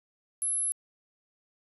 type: tone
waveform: sine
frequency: 11000 Hz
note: F9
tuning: 27 cents flat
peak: -25 dBFS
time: 0.42-0.72 s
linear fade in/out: 0 ms
effects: tanh soft clip ceiling -24 dBFS